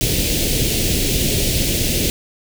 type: band-stop noise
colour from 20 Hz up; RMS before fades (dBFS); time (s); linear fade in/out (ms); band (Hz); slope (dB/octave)
pink; -18; 0.01-2.1; 0; 510 to 2500; 24
effects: none